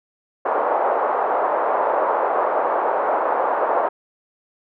pink band-pass noise, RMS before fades -20 dBFS, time 0.45-3.89 s, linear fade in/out 10 ms, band 520 to 1100 Hz, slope 24 dB/octave, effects none

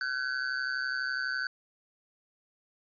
square tone with amplitude modulation, 1519 Hz, F#6, 45 cents sharp, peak -27 dBFS, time 0.01-1.47 s, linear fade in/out 2 ms, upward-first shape sine, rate 132 Hz, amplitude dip 80%, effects resampled to 11025 Hz

